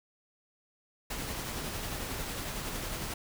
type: noise with tremolo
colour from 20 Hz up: pink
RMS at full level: -36 dBFS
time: 1.1-3.14 s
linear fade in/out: 5 ms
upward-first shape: sine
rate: 11 Hz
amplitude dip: 25%
effects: none